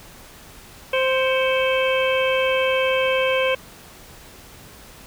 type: harmonic tone with a mistuned harmonic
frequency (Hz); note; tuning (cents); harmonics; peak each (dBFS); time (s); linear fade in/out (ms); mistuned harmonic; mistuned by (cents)
523.3; C5; 0; 1 / 2 / 3 / 4 / 5 / 6; -19 / -27 / -29 / -28 / -26 / -29; 0.93-3.55; 5; 4; +120
effects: pink hiss -44 dBFS RMS until 5.06 s

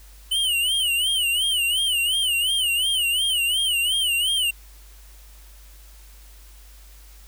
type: tone with vibrato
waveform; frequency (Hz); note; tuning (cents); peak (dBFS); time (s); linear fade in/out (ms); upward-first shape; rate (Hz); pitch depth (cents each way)
square; 2978; F#7; +11; -20; 0.31-4.51; 10; sine; 2.8; 140
effects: added 50 Hz sine -44 dBFS peak until 7.27 s + white hiss -52 dBFS RMS until 7.27 s

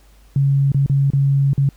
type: tone with dropouts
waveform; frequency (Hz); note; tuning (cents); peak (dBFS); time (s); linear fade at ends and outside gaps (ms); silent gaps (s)
sine; 138.59; C#3; 0; -12; 0.36-1.69; 2; 0.719-0.745 / 0.862-0.897 / 1.103-1.134 / 1.533-1.578
effects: added 50 Hz sine -46 dBFS peak until 1.76 s + pink hiss -55 dBFS RMS until 1.76 s

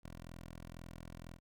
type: tone with ADSR envelope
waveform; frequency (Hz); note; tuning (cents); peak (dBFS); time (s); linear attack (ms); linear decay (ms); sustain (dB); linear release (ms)
10% pulse; 42.05; E1; +35; -38; 0.03-1.4; 21; 41; -2; 72
effects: none

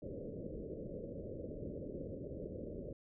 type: low-pass noise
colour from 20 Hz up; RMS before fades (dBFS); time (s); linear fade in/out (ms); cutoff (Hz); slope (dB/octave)
white; -45; 0.02-2.93; 5; 580; 96
effects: none

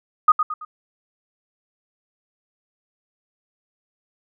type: tone with echo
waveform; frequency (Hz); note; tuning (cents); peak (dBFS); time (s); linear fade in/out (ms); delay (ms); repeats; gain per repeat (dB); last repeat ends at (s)
sine; 1241; D#6; -5; -8; 0.28-0.32; 5; 110; 3; -8; 0.65
effects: none

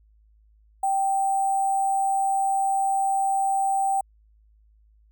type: tone with sample-and-hold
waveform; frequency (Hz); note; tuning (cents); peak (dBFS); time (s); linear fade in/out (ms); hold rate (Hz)
sine; 780; G5; -9; -20; 0.83-4.01; 5; 8820
effects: added 53 Hz sine -55 dBFS peak until 5.11 s

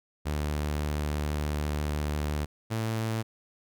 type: tone pair in turn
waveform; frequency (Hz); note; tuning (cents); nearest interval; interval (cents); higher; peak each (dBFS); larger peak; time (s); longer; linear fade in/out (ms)
sawtooth; 74.5 / 111.62; D2 / A2; +25 / +25; perfect fifth; 700; second; -24; neither; 0.25-2.46 / 2.7-3.23; first; 20
effects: none

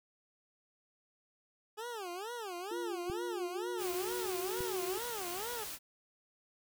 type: tone with vibrato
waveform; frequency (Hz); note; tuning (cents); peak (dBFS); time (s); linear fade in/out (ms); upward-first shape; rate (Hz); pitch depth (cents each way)
20% pulse; 410.6; G#4; -20; -35; 1.77-5.65; 20; sine; 2.2; 290
type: tone with pitch glide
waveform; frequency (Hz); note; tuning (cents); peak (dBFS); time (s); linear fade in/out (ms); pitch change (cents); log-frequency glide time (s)
sine; 349.2 to 372.1; F4 to F#4; 0 to +10; -37; 2.71-4.98; 5; +110; 2.92-4.42
type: clicks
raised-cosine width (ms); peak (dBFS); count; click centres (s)
5; -31 / -31; 2; 3.099 / 4.606
type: noise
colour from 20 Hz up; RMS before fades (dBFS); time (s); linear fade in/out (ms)
white; -43; 3.77-5.79; 50
effects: none

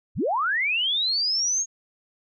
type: linear sweep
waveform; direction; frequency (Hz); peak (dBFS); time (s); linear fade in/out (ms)
sine; up; 35 to 6645; -21; 0.15-1.66; 50
effects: none

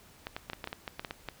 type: clicks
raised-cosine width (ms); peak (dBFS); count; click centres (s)
0.3; -20; 12; 0.269 / 0.365 / 0.499 / 0.533 / 0.642 / 0.674 / 0.729 / 0.878 / 0.995 / 1.048 / 1.109 / 1.287
effects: pink hiss -57 dBFS RMS until 1.4 s

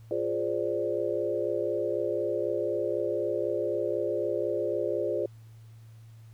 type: chord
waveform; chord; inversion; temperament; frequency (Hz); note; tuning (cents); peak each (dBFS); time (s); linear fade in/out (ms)
sine; D half-diminished seventh; first; equal; 349.2 / 415.3 / 523.3 / 587.3; F4 / Ab4 / C5 / D5; 0 / 0 / 0 / 0; -32; 0.11-5.26; 2
effects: added 112 Hz sine -47 dBFS peak until 6.33 s + pink hiss -65 dBFS RMS until 6.33 s

